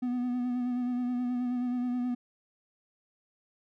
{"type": "tone with vibrato", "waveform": "triangle", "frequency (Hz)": 246.9, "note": "B3", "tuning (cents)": 0, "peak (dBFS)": -26, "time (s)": [0.02, 2.15], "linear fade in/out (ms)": 10, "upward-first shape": "sine", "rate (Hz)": 9.4, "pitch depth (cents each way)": 28, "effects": []}